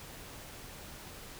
silence, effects pink hiss -48 dBFS RMS until 1.39 s

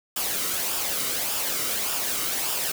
white noise with flanger, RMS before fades -27 dBFS, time 0.16-2.72 s, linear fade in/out 5 ms, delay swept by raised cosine 0.48 to 1.2 ms, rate 1.7 Hz, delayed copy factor -0.5, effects none

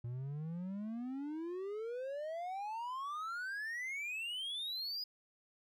triangle exponential sweep, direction up, 116.54 to 5000 Hz, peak -37 dBFS, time 0.04-5.04 s, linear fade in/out 5 ms, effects none

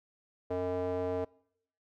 square tone with band-pass filter, 90.8 Hz, F#2, 32 cents flat, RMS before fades -33 dBFS, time 0.5-1.25 s, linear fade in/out 10 ms, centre 530 Hz, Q 3.5, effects noise-tail reverb RT60 0.7 s tail -24 dB re dry

